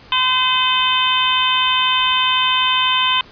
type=harmonic tone; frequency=512 Hz; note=C5; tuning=38 cents flat; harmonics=2 / 3 / 4 / 5 / 6 / 7; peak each=-18 / -26 / -28 / -21 / -18 / -22 dBFS; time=0.12-3.21 s; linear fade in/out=2 ms; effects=pink hiss -43 dBFS RMS until 3.31 s + resampled to 11025 Hz